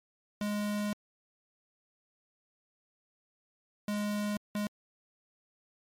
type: tone bursts at uneven times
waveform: square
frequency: 207.5 Hz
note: G#3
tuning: 1 cent flat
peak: -31 dBFS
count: 3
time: 0.41-0.93 / 3.88-4.37 / 4.55-4.67 s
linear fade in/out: 2 ms
effects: MP3 64 kbps